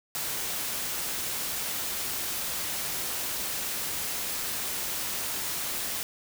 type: noise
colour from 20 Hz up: white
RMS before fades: -32 dBFS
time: 0.15-6.03 s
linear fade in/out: 0 ms
effects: none